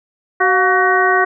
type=harmonic tone with a mistuned harmonic; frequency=376.1 Hz; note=F#4; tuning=28 cents sharp; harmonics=1 / 2 / 3 / 4 / 5; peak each=-17 / -17 / -17 / -17 / -17 dBFS; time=0.4-1.25 s; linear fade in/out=10 ms; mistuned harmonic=2; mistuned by=-81 cents; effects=none